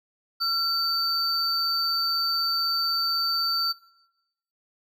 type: tone pair together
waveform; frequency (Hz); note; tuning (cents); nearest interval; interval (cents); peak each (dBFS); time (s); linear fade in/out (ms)
triangle; 1361 / 4578; F6 / D8; -45 / -45; octave + major sixth; 2100; -27 / -23; 0.4-3.73; 20
effects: noise-tail reverb RT60 0.9 s tail -19 dB re dry